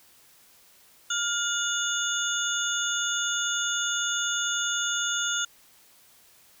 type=tone cluster; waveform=sine; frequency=1411 / 2896 / 3531 / 6510 / 7040 Hz; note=F6 / F#7 / A7 / G#8 / A8; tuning=+17 / -38 / +5 / -36 / 0 cents; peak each=-29 / -34 / -31 / -31 / -36 dBFS; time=1.1-5.45 s; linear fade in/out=5 ms; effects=white hiss -57 dBFS RMS until 6.6 s